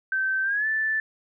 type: tone with pitch glide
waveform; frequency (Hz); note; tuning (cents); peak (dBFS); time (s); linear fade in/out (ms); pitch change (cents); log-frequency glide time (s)
sine; 1548 to 1757.8; G6 to A6; -22 to -2; -22; 0.12-1; 2; +220; 0.43-0.67
effects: none

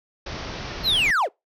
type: low-pass noise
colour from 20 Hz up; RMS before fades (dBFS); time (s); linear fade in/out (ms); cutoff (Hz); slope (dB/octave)
pink; -33; 0.26-1.11; 5; 5900; 96
type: linear sweep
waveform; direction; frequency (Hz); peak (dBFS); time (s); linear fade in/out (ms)
triangle; down; 4367 to 308.1; -16; 0.83-1.29; 50
effects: noise-tail reverb RT60 0.2 s tail -24 dB re dry

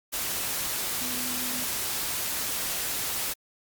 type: tone in noise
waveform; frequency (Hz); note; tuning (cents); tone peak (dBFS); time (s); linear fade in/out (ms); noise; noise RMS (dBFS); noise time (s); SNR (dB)
sine; 249.7; B3; +19; -38; 1-1.65; 20; white; -30; 0.12-3.34; -11
effects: Opus 48 kbps

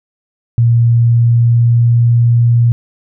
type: tone with pitch glide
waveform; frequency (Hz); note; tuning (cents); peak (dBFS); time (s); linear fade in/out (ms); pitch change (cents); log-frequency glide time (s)
sine; 117.5 to 118.39; A#2 to A#2; +14 to +27; -6; 0.58-2.72; 0; +13; 0.94-2.06
effects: none

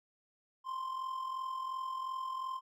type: tone with amplitude modulation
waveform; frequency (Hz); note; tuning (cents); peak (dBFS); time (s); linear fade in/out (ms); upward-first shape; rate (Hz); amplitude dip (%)
triangle; 1046.5; C6; 0; -32; 0.64-2.61; 50; sine; 42.8; 55
effects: none

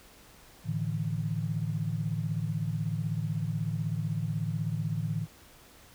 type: chord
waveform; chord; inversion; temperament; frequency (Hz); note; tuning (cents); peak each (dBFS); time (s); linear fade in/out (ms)
sine; A suspended fourth; none; equal with one note detuned; 110 / 148.71 / 164.81; A2 / D3 / E3; 0 / +22 / 0; -33; 0.64-5.27; 50
effects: pink hiss -55 dBFS RMS until 5.94 s

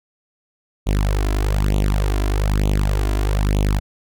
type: tone with flanger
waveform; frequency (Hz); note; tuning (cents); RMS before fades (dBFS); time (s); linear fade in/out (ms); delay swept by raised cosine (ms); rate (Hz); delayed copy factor
sawtooth; 50.4; G1; +49; -18; 0.86-3.8; 20; 0.29 to 2.99; 1.1; +0.85
effects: none

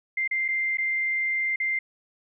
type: tone with dropouts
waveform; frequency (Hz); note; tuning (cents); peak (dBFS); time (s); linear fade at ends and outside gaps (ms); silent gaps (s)
sine; 2093; C7; 0; -23; 0.17-1.79; 5; 0.277-0.311 / 0.481-0.485 / 0.772-0.783 / 1.56-1.6
effects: none

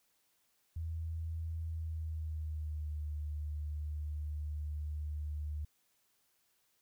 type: tone with pitch glide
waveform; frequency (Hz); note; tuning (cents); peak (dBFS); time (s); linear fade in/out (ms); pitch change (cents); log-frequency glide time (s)
sine; 81.4 to 75.08; E2 to D2; -21 to +39; -36; 0.76-5.65; 5; -140; 1.67-3.02
effects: white hiss -75 dBFS RMS until 6.81 s

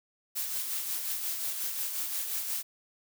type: noise with tremolo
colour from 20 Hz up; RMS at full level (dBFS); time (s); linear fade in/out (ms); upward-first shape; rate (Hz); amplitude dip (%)
blue; -32; 0.35-2.63; 20; sine; 5.6; 40
effects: none

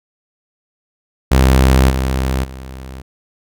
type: tone with level steps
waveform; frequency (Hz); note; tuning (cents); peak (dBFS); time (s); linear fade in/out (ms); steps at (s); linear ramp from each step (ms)
sawtooth; 65.41; C2; 0; -4 / -11 / -25; 1.31-3.02; 10; 1.89 / 2.43; 20
effects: none

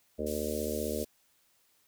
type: harmonic tone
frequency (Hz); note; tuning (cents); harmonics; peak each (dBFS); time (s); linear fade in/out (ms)
75.5; D2; +48; 1 / 3 / 4 / 5 / 6 / 7 / 8; -41 / -38 / -41 / -39 / -37 / -39 / -39; 0.18-1.05; 20
type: band-pass noise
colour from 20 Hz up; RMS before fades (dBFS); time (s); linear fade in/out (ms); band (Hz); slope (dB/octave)
white; -44; 0.26-1.05; 10; 4300 to 16000; 12
effects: white hiss -69 dBFS RMS until 1.87 s

